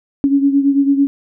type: beating tone pair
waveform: sine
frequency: 277.2 / 286.2 Hz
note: C#4 / D4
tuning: 0 / -45 cents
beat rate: 9 Hz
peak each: -11 / -17 dBFS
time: 0.24-1.07 s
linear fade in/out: 0 ms
effects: none